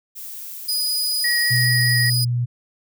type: noise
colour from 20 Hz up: violet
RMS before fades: -34 dBFS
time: 0.15-1.66 s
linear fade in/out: 20 ms
type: tone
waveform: sawtooth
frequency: 4956 Hz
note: D#8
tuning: 8 cents flat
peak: -17 dBFS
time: 0.68-2.25 s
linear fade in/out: 10 ms
type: tone with vibrato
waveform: sine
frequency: 1900 Hz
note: A#6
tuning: 33 cents sharp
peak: -19 dBFS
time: 1.24-2.1 s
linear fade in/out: 5 ms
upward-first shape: sine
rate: 4.9 Hz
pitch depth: 9 cents each way
type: tone with pitch glide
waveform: sine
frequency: 123.5 to 121.45 Hz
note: B2 to B2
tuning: 0 to -29 cents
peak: -18 dBFS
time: 1.5-2.46 s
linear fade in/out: 20 ms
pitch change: -29 cents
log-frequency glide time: 1.76-2.14 s
effects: none